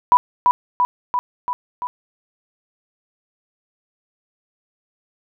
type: tone with echo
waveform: sine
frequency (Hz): 986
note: B5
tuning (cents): -3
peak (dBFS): -7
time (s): 0.12-0.17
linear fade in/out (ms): 0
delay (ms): 340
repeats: 5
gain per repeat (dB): -3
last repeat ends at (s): 1.87
effects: none